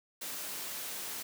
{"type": "high-pass noise", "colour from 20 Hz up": "white", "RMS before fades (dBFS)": -40, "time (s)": [0.21, 1.23], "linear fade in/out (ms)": 10, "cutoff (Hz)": 160, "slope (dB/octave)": 12, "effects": []}